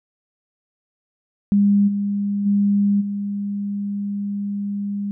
sine tone with level steps, 202.1 Hz, G#3, 47 cents flat, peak -12 / -19 / -14 / -22 dBFS, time 1.52-5.11 s, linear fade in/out 0 ms, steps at 1.87 / 2.45 / 3 s, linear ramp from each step 20 ms, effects none

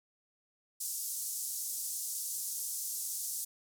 white band-pass noise, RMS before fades -38 dBFS, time 0.8-3.45 s, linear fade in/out 10 ms, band 5900 to 13000 Hz, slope 24 dB/octave, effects none

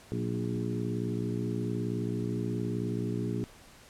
harmonic tone with a mistuned harmonic, 58.9 Hz, A#1, 19 cents sharp, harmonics 2 / 3 / 4 / 5 / 6 / 7, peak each -34 / -36 / -37 / -38 / -39 / -39 dBFS, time 0.12-3.44 s, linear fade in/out 0 ms, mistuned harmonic 3, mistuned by +54 cents, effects pink hiss -54 dBFS RMS until 3.89 s + low-pass 11000 Hz 12 dB/octave

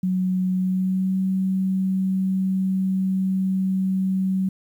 sine tone with pitch glide, 185 to 189.43 Hz, F#3 to F#3, 0 to +41 cents, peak -19 dBFS, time 0.03-4.49 s, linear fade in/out 5 ms, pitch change +41 cents, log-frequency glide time 0.55-1.19 s, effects 9-bit

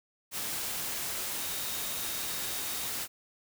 sine tone in noise, 3729 Hz, A#7, in tune, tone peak -45 dBFS, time 1.36-2.93 s, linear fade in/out 50 ms, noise white, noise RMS -35 dBFS, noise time 0.31-3.08 s, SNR -13 dB, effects none

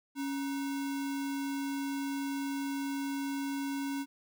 sine tone with sample-and-hold, 277.2 Hz, C#4, in tune, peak -32 dBFS, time 0.15-4.06 s, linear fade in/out 50 ms, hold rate 1225 Hz, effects none

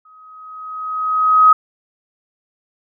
sine tone with exponential growth, 1264 Hz, D#6, 27 cents sharp, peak -4 dBFS, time 0.05-1.53 s, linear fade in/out 5 ms, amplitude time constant 320 ms, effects none

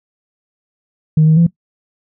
sine tone with pitch steps, 155.7 / 157.8 / 168.6 Hz, D#3 / D#3 / E3, +2 / +25 / +39 cents, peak -5 dBFS, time 1.17-1.467 s, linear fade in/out 5 ms, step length 99 ms, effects noise-tail reverb RT60 0.1 s tail -19 dB re dry + tanh soft clip ceiling -3 dBFS

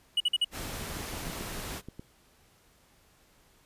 triangle tone bursts, 2927 Hz, F#7, 19 cents flat, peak -21 dBFS, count 4, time 0.17-0.446 s, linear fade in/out 5 ms, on 33 ms, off 48 ms
pink noise, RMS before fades -38 dBFS, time 0.51-1.82 s, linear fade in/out 50 ms
clicks, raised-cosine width 3 ms, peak -28 dBFS, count 9, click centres 0.97 / 1.007 / 1.137 / 1.269 / 1.299 / 1.41 / 1.592 / 1.886 / 1.995 s
effects pink hiss -63 dBFS RMS until 3.65 s + resampled to 32000 Hz

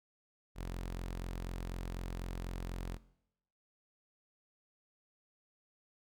sawtooth tone, 44.07 Hz, F1, 16 cents sharp, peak -35 dBFS, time 0.55-2.99 s, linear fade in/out 50 ms, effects noise-tail reverb RT60 0.8 s tail -19 dB re dry

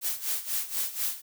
blue noise with tremolo, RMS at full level -28 dBFS, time 0.01-1.22 s, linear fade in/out 50 ms, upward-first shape sine, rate 4.1 Hz, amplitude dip 80%, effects none

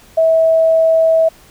sine tone, 649 Hz, E5, 27 cents flat, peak -8 dBFS, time 0.17-1.29 s, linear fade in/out 10 ms, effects pink hiss -45 dBFS RMS until 1.5 s

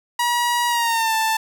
sawtooth tone with pitch glide, 960 to 885.4 Hz, B5 to A5, -49 to +11 cents, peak -14 dBFS, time 0.19-1.37 s, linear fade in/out 5 ms, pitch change -140 cents, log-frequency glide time 0.68-1.14 s, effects none

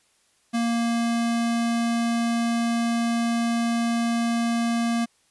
square tone, 233.1 Hz, A#3, in tune, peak -22 dBFS, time 0.53-5.06 s, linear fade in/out 20 ms, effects white hiss -64 dBFS RMS until 5.3 s + resampled to 24000 Hz

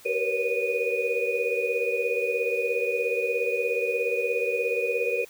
sine tone cluster, 384.8 / 469.2 / 486.1 / 555 / 2470 Hz, G4 / A#4 / B4 / C#5 / D#7, -32 / +11 / -28 / +2 / -13 cents, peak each -33 / -28 / -29 / -33 / -29 dBFS, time 0.05-5.25 s, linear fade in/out 10 ms, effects white hiss -51 dBFS RMS until 5.29 s

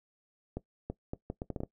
accelerating click train, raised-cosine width 2 ms, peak -22 dBFS, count 9, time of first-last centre 0.57-1.634 s, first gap 330 ms, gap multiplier 0.71, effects noise-tail reverb RT60 0.1 s tail -18 dB re dry

